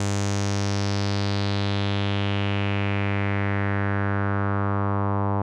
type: tone with low-pass filter sweep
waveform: sawtooth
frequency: 100 Hz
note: G2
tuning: 35 cents sharp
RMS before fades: -24 dBFS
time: 0-5.42 s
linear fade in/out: 5 ms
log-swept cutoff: 7400 to 960 Hz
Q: 3
effects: none